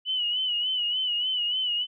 sine tone with vibrato, 2960 Hz, F#7, in tune, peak -24 dBFS, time 0.05-1.87 s, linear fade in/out 50 ms, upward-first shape sine, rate 3.4 Hz, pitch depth 64 cents each way, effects none

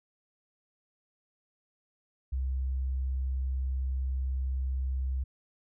sine tone, 65.41 Hz, C2, in tune, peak -28 dBFS, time 2.32-5.24 s, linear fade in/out 10 ms, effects none

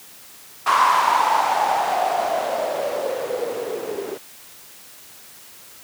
violet noise with low-pass filter sweep, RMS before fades -21 dBFS, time 0.66-4.18 s, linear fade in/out 10 ms, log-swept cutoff 1100 to 390 Hz, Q 7.7, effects white hiss -44 dBFS RMS until 5.83 s + high-pass 80 Hz 12 dB/octave

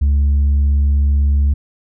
sine tone with tanh clipping, 71 Hz, C#2, 42 cents sharp, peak -11 dBFS, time 0.01-1.54 s, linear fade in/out 10 ms, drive 2 dB, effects none

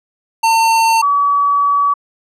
square / sine tone pair in turn, 904 / 1140.4 Hz, A5 / C#6, +47 / +49 cents, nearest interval major third, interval 402 cents, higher second, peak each -10 dBFS, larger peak neither, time 0.43-1.02 / 1.02-1.94 s, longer second, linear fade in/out 10 ms, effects low-pass 11000 Hz 12 dB/octave

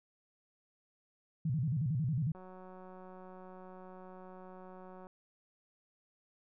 sine tone with vibrato, 140.2 Hz, C#3, 20 cents sharp, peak -30 dBFS, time 1.45-2.32 s, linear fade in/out 5 ms, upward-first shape square, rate 11 Hz, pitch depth 230 cents each way
click train, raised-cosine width 1 ms, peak -39 dBFS, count 504, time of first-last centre 2.35-5.069 s, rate 185 Hz
effects none

